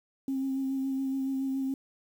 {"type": "tone with vibrato", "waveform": "sine", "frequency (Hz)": 267.8, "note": "C4", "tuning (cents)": 40, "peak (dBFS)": -27, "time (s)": [0.28, 1.74], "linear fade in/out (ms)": 2, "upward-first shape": "sine", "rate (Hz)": 7.1, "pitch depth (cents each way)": 20, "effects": ["tanh soft clip ceiling -23 dBFS", "9-bit"]}